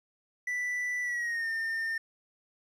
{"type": "tone with pitch glide", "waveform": "triangle", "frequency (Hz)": [1975.5, 1811.5], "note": ["B6", "A6"], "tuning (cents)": [0, 50], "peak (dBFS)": -28, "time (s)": [0.47, 1.98], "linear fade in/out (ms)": 5, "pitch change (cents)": -150, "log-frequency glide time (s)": [1.02, 1.49], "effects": ["resampled to 32000 Hz", "11-bit"]}